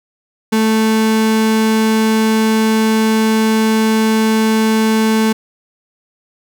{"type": "tone", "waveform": "35% pulse", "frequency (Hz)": 220, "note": "A3", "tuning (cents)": 0, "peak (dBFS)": -9, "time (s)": [0.52, 5.33], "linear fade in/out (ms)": 10, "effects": []}